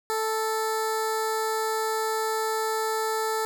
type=tone with notch filter; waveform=15% pulse; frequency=440 Hz; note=A4; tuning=in tune; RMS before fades=-27 dBFS; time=0.1-3.45 s; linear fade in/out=0 ms; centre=2700 Hz; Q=0.99; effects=none